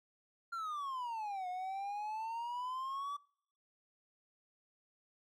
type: exponential two-way sweep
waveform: triangle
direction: down then up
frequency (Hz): 1396.9 to 720 to 1160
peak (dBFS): -36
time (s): 0.52-3.17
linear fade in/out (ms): 10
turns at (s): 1.48
effects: noise-tail reverb RT60 0.6 s tail -25 dB re dry